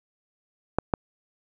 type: clicks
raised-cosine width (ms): 1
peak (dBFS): -7 / -7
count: 2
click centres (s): 0.786 / 0.938
effects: none